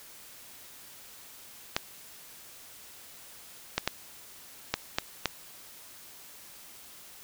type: clicks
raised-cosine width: 0.2 ms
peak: -8 dBFS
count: 6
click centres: 1.765 / 3.78 / 3.876 / 4.74 / 4.985 / 5.257 s
effects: white hiss -50 dBFS RMS until 7.23 s